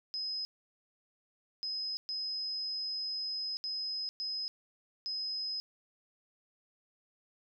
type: tone bursts at uneven times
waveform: sine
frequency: 5070 Hz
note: D#8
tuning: 32 cents sharp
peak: -34 dBFS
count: 6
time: 0.14-0.45 / 1.63-1.97 / 2.09-3.57 / 3.64-4.09 / 4.2-4.48 / 5.06-5.6 s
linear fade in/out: 0 ms
effects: none